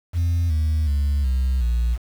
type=tone with pitch steps; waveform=sine; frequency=85.4 / 77.86 / 70.99 / 64.72 / 59.01 Hz; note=F2 / D#2 / C#2 / C2 / A#1; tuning=-38 / +2 / +42 / -18 / +22 cents; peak=-15 dBFS; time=0.13-1.98 s; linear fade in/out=50 ms; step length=370 ms; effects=tanh soft clip ceiling -16 dBFS + 7-bit